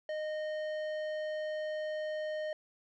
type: tone with tanh clipping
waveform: triangle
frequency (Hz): 616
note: D#5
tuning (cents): -17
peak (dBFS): -36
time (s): 0.09-2.53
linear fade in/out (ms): 2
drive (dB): 16
effects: none